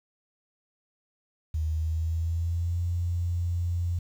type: tone with pitch glide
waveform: sine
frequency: 78.4 to 86.99 Hz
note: D#2 to F2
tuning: +14 to -6 cents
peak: -25 dBFS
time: 1.54-3.99 s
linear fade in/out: 5 ms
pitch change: +180 cents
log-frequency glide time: 1.66-2.81 s
effects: 9-bit